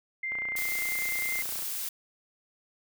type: tone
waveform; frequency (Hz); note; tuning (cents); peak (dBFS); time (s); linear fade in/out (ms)
sine; 2093; C7; 0; -30; 0.23-1.42; 5
type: click train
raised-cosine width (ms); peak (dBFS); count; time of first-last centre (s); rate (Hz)
0.5; -28; 40; 0.32-1.624; 29.9
type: noise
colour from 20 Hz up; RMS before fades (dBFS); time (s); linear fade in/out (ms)
blue; -34; 0.56-1.89; 5
effects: none